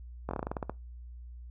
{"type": "slowing click train", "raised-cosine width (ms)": 1, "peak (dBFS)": -19, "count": 11, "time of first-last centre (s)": [0.29, 0.696], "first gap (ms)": 21, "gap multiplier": 1.14, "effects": ["noise-tail reverb RT60 0.2 s tail -22 dB re dry", "added 60 Hz sine -43 dBFS peak until 1.5 s"]}